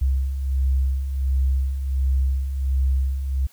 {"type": "beating tone pair", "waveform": "sine", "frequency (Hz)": [65.41, 66.81], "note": ["C2", "C2"], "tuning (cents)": [0, 37], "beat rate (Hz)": 1.4, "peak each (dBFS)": [-27, -19], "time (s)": [0.01, 3.47], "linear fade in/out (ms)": 10, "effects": ["white hiss -55 dBFS RMS until 3.52 s"]}